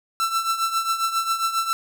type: tone with tremolo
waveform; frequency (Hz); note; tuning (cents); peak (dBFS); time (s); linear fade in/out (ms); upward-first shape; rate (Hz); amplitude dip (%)
45% pulse; 1337; E6; +24; -18; 0.2-1.73; 0; triangle; 7.4; 75
effects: none